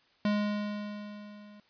square tone with level ramp, 207.7 Hz, G#3, in tune, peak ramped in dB -25 to -51 dBFS, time 0.25-1.6 s, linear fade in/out 2 ms, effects white hiss -66 dBFS RMS until 1.69 s + resampled to 11025 Hz

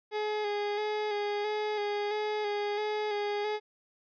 30% pulse tone with vibrato, 417.9 Hz, G#4, 11 cents sharp, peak -27 dBFS, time 0.11-3.6 s, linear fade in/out 50 ms, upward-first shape square, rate 1.5 Hz, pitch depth 24 cents each way, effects resampled to 11025 Hz

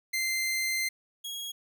sawtooth tone pair in turn, 2082 / 3305 Hz, C7 / G#7, -9 / -9 cents, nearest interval minor sixth, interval 800 cents, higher second, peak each -24 / -32 dBFS, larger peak first, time 0.13-0.89 / 1.24-1.52 s, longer first, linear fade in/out 10 ms, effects none

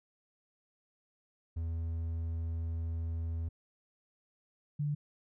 triangle / sine tone pair in turn, 82.41 / 146.84 Hz, E2 / D3, 0 / 0 cents, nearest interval minor seventh, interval 1000 cents, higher second, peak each -31 / -30 dBFS, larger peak second, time 1.56-3.49 / 4.79-4.95 s, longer first, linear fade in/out 10 ms, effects none

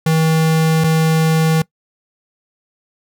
square tone pair in turn, 160 / 160 Hz, D#3 / D#3, +49 / +49 cents, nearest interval unison, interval 0 cents, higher neither, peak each -12 dBFS, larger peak neither, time 0.06-0.84 / 0.84-1.62 s, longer neither, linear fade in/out 5 ms, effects noise-tail reverb RT60 0.1 s tail -22 dB re dry

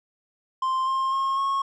triangle tone with pitch steps, 1046.5 / 1061.7 / 1077.2 / 1092.8 Hz, C6 / C6 / C#6 / C#6, 0 / +25 / -50 / -25 cents, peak -20 dBFS, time 0.62-1.62 s, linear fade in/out 5 ms, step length 250 ms, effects resampled to 22050 Hz

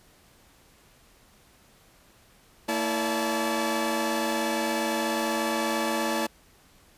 sawtooth tone cluster, 229.1 / 329.5 / 573 / 868 Hz, A#3 / E4 / D5 / A5, -30 / -1 / -43 / -24 cents, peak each -27 dBFS, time 2.68-6.27 s, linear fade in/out 10 ms, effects pink hiss -58 dBFS RMS until 6.97 s + resampled to 32000 Hz

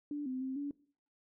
sine tone with pitch steps, 292.1 / 257.8 / 262.9 / 285.6 Hz, D4 / C4 / C4 / D4, -9 / -26 / +8 / -48 cents, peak -35 dBFS, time 0.11-0.71 s, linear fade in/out 2 ms, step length 150 ms, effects noise-tail reverb RT60 0.5 s tail -21 dB re dry

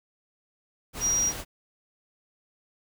sine tone in noise, 5730 Hz, F8, 44 cents sharp, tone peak -22 dBFS, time 1-1.33 s, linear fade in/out 50 ms, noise pink, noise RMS -36 dBFS, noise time 0.93-1.45 s, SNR +11 dB, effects none

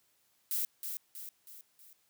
violet noise with echo, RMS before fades -33 dBFS, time 0.51-0.65 s, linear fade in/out 0 ms, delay 320 ms, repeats 4, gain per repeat -6 dB, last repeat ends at 1.93 s, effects white hiss -72 dBFS RMS until 2.09 s + high-pass 60 Hz 12 dB/octave

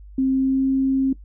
sine tone with pitch glide, 264.6 to 267.2 Hz, C4 to C4, +20 to +36 cents, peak -16 dBFS, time 0.18-1.13 s, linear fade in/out 5 ms, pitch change +16 cents, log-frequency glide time 0.3-0.67 s, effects noise-tail reverb RT60 0.1 s tail -17 dB re dry + added 50 Hz sine -39 dBFS peak until 1.24 s

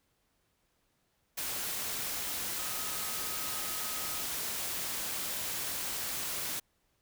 sine tone in noise, 1265 Hz, D#6, 28 cents sharp, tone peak -47 dBFS, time 2.58-4.23 s, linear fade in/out 10 ms, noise white, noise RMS -36 dBFS, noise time 1.37-6.6 s, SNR -14 dB, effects pink hiss -75 dBFS RMS until 7.01 s

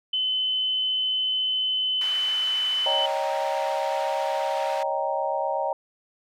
sine tone with pitch glide, 3038 to 3021 Hz, F#7 to F#7, +45 to +35 cents, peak -22 dBFS, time 0.13-3.06 s, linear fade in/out 5 ms, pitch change -10 cents, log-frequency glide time 1.66-2.57 s
white band-pass noise, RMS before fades -39 dBFS, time 2.01-4.83 s, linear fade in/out 2 ms, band 970 to 2700 Hz, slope 12 dB/octave
sine chord, Eb dominant seventh, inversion third, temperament equal, 554.4 / 622.3 / 784 / 932.3 Hz, Db5 / Eb5 / G5 / Bb5, 0 / 0 / 0 / 0 cents, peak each -29 dBFS, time 2.86-5.73 s, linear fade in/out 2 ms
effects none

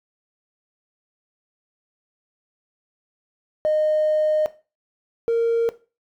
triangle tone pair in turn, 615 / 462.6 Hz, D#5 / A#4, -20 / -13 cents, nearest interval perfect fourth, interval 493 cents, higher first, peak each -13 dBFS, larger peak neither, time 3.65-4.46 / 5.28-5.69 s, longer first, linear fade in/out 0 ms, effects noise-tail reverb RT60 0.3 s tail -17 dB re dry + tanh soft clip ceiling -14 dBFS

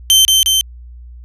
sawtooth tone with echo, 3105 Hz, G7, 17 cents flat, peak -3 dBFS, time 0.1-0.25 s, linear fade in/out 0 ms, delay 180 ms, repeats 2, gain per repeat -2 dB, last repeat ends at 0.61 s, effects added 60 Hz sine -32 dBFS peak until 1.24 s + resampled to 32000 Hz

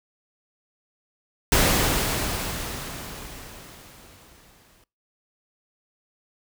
pink noise with exponential decay, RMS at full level -18 dBFS, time 1.52-4.84 s, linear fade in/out 2 ms, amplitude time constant 720 ms, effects noise-tail reverb RT60 0.3 s tail -24 dB re dry

